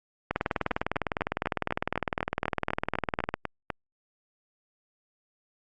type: two click trains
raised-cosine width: 0.5 ms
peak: -14 / -11 dBFS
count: 13 / 61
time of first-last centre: 0.71-3.703 / 0.31-3.34 s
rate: 4.01 / 19.8 Hz
effects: Opus 48 kbps